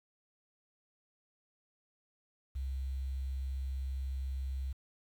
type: tone with quantisation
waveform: sine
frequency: 66.3 Hz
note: C2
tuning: 23 cents sharp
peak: -34 dBFS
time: 2.55-4.73 s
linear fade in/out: 10 ms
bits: 10
effects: none